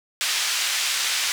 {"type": "band-pass noise", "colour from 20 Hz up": "pink", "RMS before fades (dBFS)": -24, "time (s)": [0.21, 1.32], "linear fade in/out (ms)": 0, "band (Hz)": [2200, 7700], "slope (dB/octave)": 12, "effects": []}